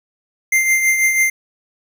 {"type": "tone with tremolo", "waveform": "square", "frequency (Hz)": 2093, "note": "C7", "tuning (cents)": 0, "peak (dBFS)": -11, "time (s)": [0.52, 1.3], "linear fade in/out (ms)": 5, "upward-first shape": "triangle", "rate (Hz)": 6.1, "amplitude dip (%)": 55, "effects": []}